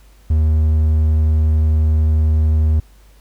triangle tone, 77.78 Hz, D#2, in tune, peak -9 dBFS, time 0.3-2.8 s, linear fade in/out 5 ms, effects added 50 Hz sine -44 dBFS peak until 3.2 s + pink hiss -54 dBFS RMS until 3.2 s

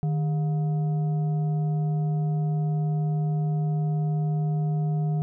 sine tone with frequency modulation, 153.2 Hz, D#3, 27 cents flat, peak -22 dBFS, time 0.03-5.22 s, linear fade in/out 0 ms, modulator 559 Hz, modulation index 0.27, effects none

